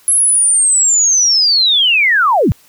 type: linear sweep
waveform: sine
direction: down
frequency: 11000 to 64 Hz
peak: -8 dBFS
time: 0.08-2.52 s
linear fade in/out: 0 ms
effects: white hiss -48 dBFS RMS until 2.68 s